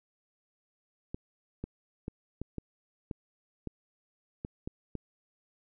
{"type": "clicks", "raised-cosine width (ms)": 3, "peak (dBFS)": -23, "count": 10, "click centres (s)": [1.145, 1.64, 2.081, 2.416, 2.583, 3.112, 3.673, 4.449, 4.675, 4.953], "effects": []}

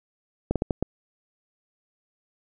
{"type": "slowing click train", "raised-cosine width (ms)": 2, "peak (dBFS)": -10, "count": 5, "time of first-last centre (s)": [0.51, 0.826], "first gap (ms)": 47, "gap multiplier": 1.36, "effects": []}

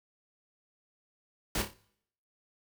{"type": "noise with echo", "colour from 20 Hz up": "pink", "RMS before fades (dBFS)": -31, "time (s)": [1.55, 1.62], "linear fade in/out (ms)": 2, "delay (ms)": 29, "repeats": 4, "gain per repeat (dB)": -7, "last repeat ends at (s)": 1.736, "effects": ["noise-tail reverb RT60 0.7 s tail -22 dB re dry"]}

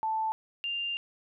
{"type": "tone pair in turn", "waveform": "sine", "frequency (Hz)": [880, 2794], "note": ["A5", "F7"], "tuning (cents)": [0, 0], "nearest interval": "octave + minor sixth", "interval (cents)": 2000, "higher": "second", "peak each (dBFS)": [-27, -30], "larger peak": "first", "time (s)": [[0.03, 0.32], [0.64, 0.97]], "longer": "second", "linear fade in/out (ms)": 0, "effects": []}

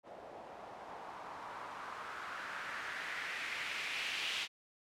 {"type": "noise with low-pass filter sweep", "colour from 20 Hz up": "blue", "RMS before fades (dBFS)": -43, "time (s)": [0.03, 4.48], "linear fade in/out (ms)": 50, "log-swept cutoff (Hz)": [600, 3000], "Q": 2.4, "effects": []}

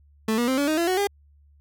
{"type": "tone with pitch steps", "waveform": "30% pulse", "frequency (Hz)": [220, 239.9, 261.6, 285.3, 311.1, 339.3, 370, 403.5], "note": ["A3", "A#3", "C4", "C#4", "D#4", "F4", "F#4", "G#4"], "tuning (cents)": [0, 50, 0, 50, 0, -50, 0, -50], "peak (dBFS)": -18, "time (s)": [0.28, 1.072], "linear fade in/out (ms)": 5, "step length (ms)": 99, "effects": ["added 72 Hz sine -53 dBFS peak until 1.6 s"]}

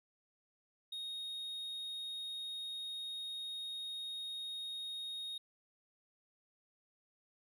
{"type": "tone", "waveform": "triangle", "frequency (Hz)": 3729, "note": "A#7", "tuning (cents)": 0, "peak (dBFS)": -39, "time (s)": [0.92, 5.38], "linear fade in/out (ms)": 5, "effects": []}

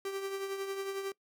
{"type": "tone with tremolo", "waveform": "45% pulse", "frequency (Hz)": 390.8, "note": "G4", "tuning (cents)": -5, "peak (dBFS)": -33, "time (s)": [0.05, 1.12], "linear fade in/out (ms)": 2, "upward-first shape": "triangle", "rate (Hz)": 11, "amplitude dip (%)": 55, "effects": ["noise-tail reverb RT60 0.1 s tail -21 dB re dry"]}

